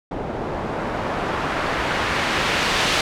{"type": "noise with low-pass filter sweep", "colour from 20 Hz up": "white", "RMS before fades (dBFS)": -23, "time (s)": [0.11, 3.01], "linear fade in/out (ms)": 2, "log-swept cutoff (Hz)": [570, 3600], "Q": 0.76, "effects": []}